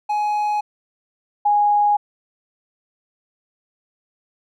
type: tone pair in turn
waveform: triangle / sine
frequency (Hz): 838 / 826.9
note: G#5 / G#5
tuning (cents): +15 / -8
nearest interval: unison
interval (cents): 23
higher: first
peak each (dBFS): -16 / -13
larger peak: second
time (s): 0.09-0.61 / 1.45-1.97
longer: neither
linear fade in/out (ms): 10
effects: none